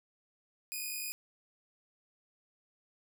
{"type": "tone pair together", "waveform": "5% pulse", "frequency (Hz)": [2450, 2500], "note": ["D#7", "D#7"], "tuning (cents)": [-27, 8], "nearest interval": "unison", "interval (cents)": 35, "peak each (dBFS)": [-30, -30], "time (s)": [0.72, 1.12], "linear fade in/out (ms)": 0, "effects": []}